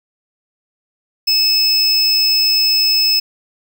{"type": "tone pair together", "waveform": "square", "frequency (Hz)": [2600, 5197], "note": ["E7", "E8"], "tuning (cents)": [-24, -25], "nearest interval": "octave", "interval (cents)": 1199, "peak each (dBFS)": [-24, -12], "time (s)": [1.27, 3.2], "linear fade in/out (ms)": 10, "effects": []}